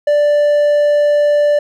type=tone; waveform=triangle; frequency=587.3 Hz; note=D5; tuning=in tune; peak=-7 dBFS; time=0.07-1.59 s; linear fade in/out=5 ms; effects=none